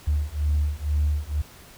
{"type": "beating tone pair", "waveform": "sine", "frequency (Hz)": [73.2, 75.3], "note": ["D2", "D2"], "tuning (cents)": [-5, 44], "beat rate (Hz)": 2.1, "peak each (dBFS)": -23, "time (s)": [0.07, 1.42], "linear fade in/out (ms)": 10, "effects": ["tanh soft clip ceiling -15 dBFS", "pink hiss -48 dBFS RMS until 1.77 s"]}